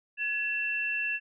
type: tone pair together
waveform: sine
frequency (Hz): 1693.1 / 2690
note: G#6 / E7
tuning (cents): +33 / +34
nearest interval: minor sixth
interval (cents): 801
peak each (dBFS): -33 / -29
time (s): 0.17-1.2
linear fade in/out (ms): 50
effects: none